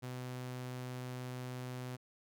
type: tone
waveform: sawtooth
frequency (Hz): 126.2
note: B2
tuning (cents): +38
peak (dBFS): -37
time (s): 0.02-1.97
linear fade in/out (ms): 20
effects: none